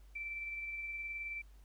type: tone with tremolo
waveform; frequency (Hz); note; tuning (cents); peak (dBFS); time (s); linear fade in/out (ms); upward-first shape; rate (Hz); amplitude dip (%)
sine; 2335; D7; -11; -38; 0.15-1.42; 10; sine; 19; 30
effects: added 50 Hz sine -55 dBFS peak until 1.64 s + pink hiss -71 dBFS RMS until 1.64 s